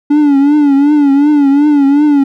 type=tone with vibrato; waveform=triangle; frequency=287 Hz; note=D4; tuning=40 cents flat; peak=-3 dBFS; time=0.1-2.24 s; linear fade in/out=10 ms; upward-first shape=triangle; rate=2.7 Hz; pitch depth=95 cents each way; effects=none